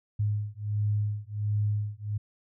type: beating tone pair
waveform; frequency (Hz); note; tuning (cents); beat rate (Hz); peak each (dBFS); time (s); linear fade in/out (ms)
sine; 103.83 / 105.23; G#2 / G#2; 0 / +23; 1.4; -29; 0.19-2.18; 10
effects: none